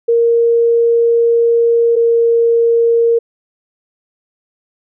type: tone pair in turn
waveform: sine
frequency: 466.2 / 464.5 Hz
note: A#4 / A#4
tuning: 0 / -6 cents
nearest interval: unison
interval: 6 cents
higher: first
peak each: -8 dBFS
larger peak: neither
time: 0.08-1.96 / 1.96-3.19 s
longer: first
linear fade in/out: 10 ms
effects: none